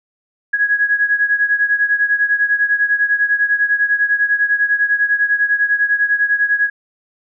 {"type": "beating tone pair", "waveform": "sine", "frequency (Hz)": [1661.2, 1671.2], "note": ["G#6", "G#6"], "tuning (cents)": [0, 10], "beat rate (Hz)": 10, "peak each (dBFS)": [-14, -18], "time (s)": [0.53, 6.7], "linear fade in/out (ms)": 10, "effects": []}